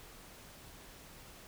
silence, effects pink hiss -54 dBFS RMS until 1.47 s

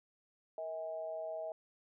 sine tone with amplitude modulation, 641 Hz, E5, 49 cents flat, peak -35 dBFS, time 0.58-1.52 s, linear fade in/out 2 ms, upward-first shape sine, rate 174 Hz, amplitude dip 70%, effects none

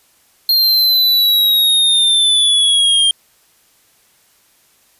square linear sweep, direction down, 4218 to 3186 Hz, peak -10 dBFS, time 0.49-3.11 s, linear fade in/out 2 ms, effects white hiss -54 dBFS RMS until 4.99 s + resampled to 32000 Hz

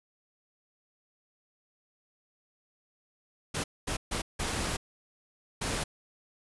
pink noise bursts at uneven times, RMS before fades -32 dBFS, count 5, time 3.54-3.64 / 3.87-3.97 / 4.11-4.22 / 4.39-4.77 / 5.61-5.84 s, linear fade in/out 10 ms, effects resampled to 24000 Hz

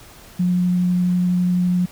sine tone with vibrato, 179.2 Hz, F3, 45 cents sharp, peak -15 dBFS, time 0.39-1.86 s, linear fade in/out 10 ms, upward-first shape triangle, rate 12 Hz, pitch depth 8 cents each way, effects pink hiss -44 dBFS RMS until 1.91 s

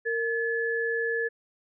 sine tone pair together, 461.4 / 1718 Hz, A#4 / A6, -18 / -42 cents, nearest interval octave + major seventh, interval 2276 cents, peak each -28 / -28 dBFS, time 0.05-1.29 s, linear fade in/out 20 ms, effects none

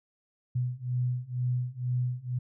sine beating tone pair, 123.47 / 125.57 Hz, B2 / B2, 0 / +29 cents, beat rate 2.1 Hz, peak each -31 / -30 dBFS, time 0.55-2.39 s, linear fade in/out 10 ms, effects none

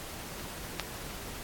clicks, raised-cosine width 0.2 ms, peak -27 / -13 dBFS, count 2, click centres 0.396 / 0.797 s, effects pink hiss -42 dBFS RMS until 1.43 s + AAC 64 kbps

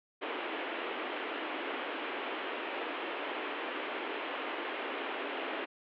pink band-pass noise, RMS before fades -38 dBFS, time 0.21-5.66 s, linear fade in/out 20 ms, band 280 to 3200 Hz, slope 48 dB/octave, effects none

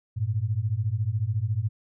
sine beating tone pair, 100 / 114 Hz, G2 / A#2, +35 / -38 cents, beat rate 14 Hz, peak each -27 / -26 dBFS, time 0.16-1.69 s, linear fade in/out 20 ms, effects none

